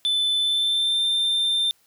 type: tone with pitch glide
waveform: triangle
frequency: 3515 to 3585 Hz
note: A7 to A7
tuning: -2 to +32 cents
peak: -18 dBFS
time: 0.05-1.71 s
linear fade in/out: 0 ms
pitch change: +34 cents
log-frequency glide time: 0.39-1.03 s
effects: white hiss -62 dBFS RMS until 1.86 s